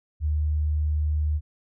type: tone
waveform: sine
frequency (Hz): 75.8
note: D#2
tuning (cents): -45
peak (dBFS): -21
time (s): 0.2-1.41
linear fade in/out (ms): 50
effects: none